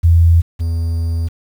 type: tone pair in turn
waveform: sine / triangle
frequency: 84 / 83.18 Hz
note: E2 / E2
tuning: +33 / +16 cents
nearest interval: unison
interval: 17 cents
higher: first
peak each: -6 / -13 dBFS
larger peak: first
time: 0.03-0.42 / 0.59-1.29 s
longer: second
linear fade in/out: 20 ms
effects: 7-bit